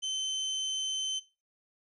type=tone; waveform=30% pulse; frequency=3077 Hz; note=G7; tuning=33 cents flat; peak=-28 dBFS; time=0.02-1.2 s; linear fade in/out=20 ms; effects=noise-tail reverb RT60 0.3 s tail -17 dB re dry + resampled to 24000 Hz